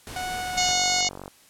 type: noise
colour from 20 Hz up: pink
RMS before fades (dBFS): -38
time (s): 0.07-0.72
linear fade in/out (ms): 0
type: tone with pitch glide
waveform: sawtooth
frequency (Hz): 735 to 728.2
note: F#5 to F#5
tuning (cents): -12 to -28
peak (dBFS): -25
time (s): 0.16-1.01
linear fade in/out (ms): 2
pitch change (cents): -16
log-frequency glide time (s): 0.36-0.73
type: harmonic tone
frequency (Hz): 728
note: F#5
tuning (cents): -28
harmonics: 1 / 3 / 4 / 5 / 6 / 7 / 8 / 9 / 10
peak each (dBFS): -30 / -29 / -30 / -32 / -28 / -31 / -32 / -28 / -33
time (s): 0.57-1.09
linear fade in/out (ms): 10
type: click train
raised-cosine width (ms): 1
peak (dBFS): -23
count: 29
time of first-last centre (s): 0.69-1.279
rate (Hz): 47.5
effects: white hiss -55 dBFS RMS until 1.49 s + low-pass 12000 Hz 12 dB/octave